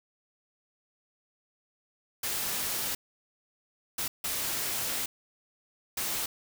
white noise bursts at uneven times, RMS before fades -32 dBFS, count 4, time 2.23-2.95 / 3.98-4.08 / 4.24-5.06 / 5.97-6.26 s, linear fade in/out 5 ms, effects none

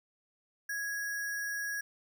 sine tone with sample-and-hold, 1661.2 Hz, G#6, in tune, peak -33 dBFS, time 0.69-1.81 s, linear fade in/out 5 ms, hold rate 7350 Hz, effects none

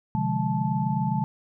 sine tone cluster, 128.8 / 148.3 / 176.2 / 208.1 / 872 Hz, C3 / D3 / F3 / G#3 / A5, -27 / +17 / +16 / +4 / -16 cents, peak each -29 dBFS, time 0.15-1.24 s, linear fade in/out 0 ms, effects none

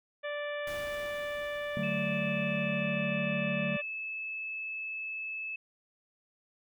harmonic tone, 586 Hz, D5, 4 cents flat, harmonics 1 / 2 / 3 / 4 / 5 / 6, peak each -35 / -45 / -40 / -45 / -50 / -51 dBFS, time 0.23-3.82 s, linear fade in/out 20 ms
pink noise with exponential decay, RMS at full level -45 dBFS, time 0.67-4.03 s, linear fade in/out 2 ms, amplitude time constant 730 ms
triangle chord, D major, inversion none, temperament equal with one note detuned, 146.83 / 186.71 / 220 Hz, D3 / F#3 / A3, 0 / +16 / 0 cents, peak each -35 / -33 / -34 dBFS, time 1.77-3.77 s, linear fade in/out 0 ms
sine tone, 2608 Hz, E7, 19 cents flat, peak -35 dBFS, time 1.83-5.56 s, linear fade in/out 5 ms
effects none

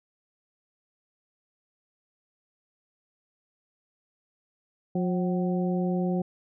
harmonic tone with a mistuned harmonic, 180 Hz, F#3, 47 cents flat, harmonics 1 / 2 / 3 / 4, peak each -25 / -31 / -35 / -37 dBFS, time 4.95-6.22 s, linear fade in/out 5 ms, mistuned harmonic 4, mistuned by +74 cents, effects none

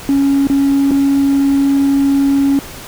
triangle tone with dropouts, 277.2 Hz, C#4, in tune, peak -6 dBFS, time 0.09-2.59 s, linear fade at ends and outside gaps 1 ms, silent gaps 0.471-0.499 / 0.909-0.915 s, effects tanh soft clip ceiling -5 dBFS + pink hiss -31 dBFS RMS until 2.87 s

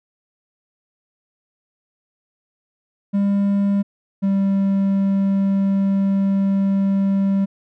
triangle tone pair in turn, 200 / 195.88 Hz, G3 / G3, +35 / -1 cents, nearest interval unison, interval 36 cents, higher first, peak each -13 / -13 dBFS, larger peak neither, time 3.13-3.83 / 4.22-7.46 s, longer second, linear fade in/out 20 ms, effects none

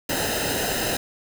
pink noise with comb filter, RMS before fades -25 dBFS, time 0.09-0.97 s, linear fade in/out 5 ms, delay 0.88 ms, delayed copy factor -0.8, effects none

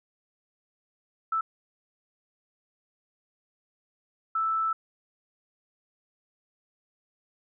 sine tone bursts at uneven times, 1318.5 Hz, E6, in tune, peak -24 dBFS, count 2, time 1.32-1.41 / 4.35-4.73 s, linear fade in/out 5 ms, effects none

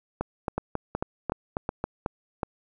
two click trains, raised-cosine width 1 ms, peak -13 / -13 dBFS, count 6 / 7, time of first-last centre 0.58-2.432 / 0.21-1.84 s, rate 2.7 / 3.68 Hz, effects none

